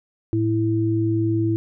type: tone pair together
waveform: sine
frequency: 109.99 / 329.6 Hz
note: A2 / E4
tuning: 0 / 0 cents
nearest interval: octave + perfect fifth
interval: 1900 cents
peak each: -21 / -20 dBFS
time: 0.33-1.56 s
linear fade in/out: 0 ms
effects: none